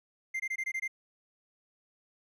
triangle tone bursts, 2093 Hz, C7, in tune, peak -29 dBFS, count 7, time 0.34-0.879 s, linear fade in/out 10 ms, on 59 ms, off 21 ms, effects none

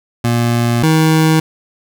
25% pulse tone pair in turn, 118.5 / 158.56 Hz, A#2 / D#3, +29 / +33 cents, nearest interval perfect fourth, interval 504 cents, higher second, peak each -8 / -5 dBFS, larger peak second, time 0.24-0.83 / 0.83-1.4 s, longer first, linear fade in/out 5 ms, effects none

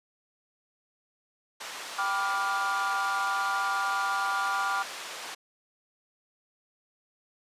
pink band-pass noise, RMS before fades -40 dBFS, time 1.6-5.35 s, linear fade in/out 10 ms, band 780 to 7700 Hz, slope 12 dB/octave
triangle chord, G dominant seventh, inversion none, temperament equal with one note detuned, 784 / 987.8 / 1174.7 / 1411.5 Hz, G5 / B5 / D6 / F6, 0 / 0 / 0 / +18 cents, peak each -31 / -33 / -29 / -29 dBFS, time 1.98-4.83 s, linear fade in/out 10 ms
effects resampled to 32000 Hz

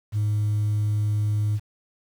sine tone, 105.3 Hz, G#2, 24 cents sharp, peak -18 dBFS, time 0.12-1.6 s, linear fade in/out 50 ms, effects tanh soft clip ceiling -19 dBFS + 8-bit

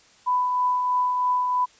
sine tone with tremolo, 996 Hz, B5, 14 cents sharp, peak -18 dBFS, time 0.26-1.66 s, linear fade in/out 20 ms, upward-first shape triangle, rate 3.1 Hz, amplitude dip 35%, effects white hiss -55 dBFS RMS until 1.79 s + resampled to 16000 Hz

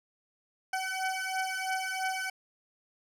20% pulse beating tone pair, 755 / 758 Hz, F#5 / F#5, +35 / +42 cents, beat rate 3 Hz, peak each -29 dBFS, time 0.73-2.3 s, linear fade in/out 5 ms, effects low-pass 12000 Hz 12 dB/octave

